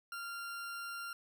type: tone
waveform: 40% pulse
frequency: 1388 Hz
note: F6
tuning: 11 cents flat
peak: -40 dBFS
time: 0.12-1.13 s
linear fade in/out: 2 ms
effects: none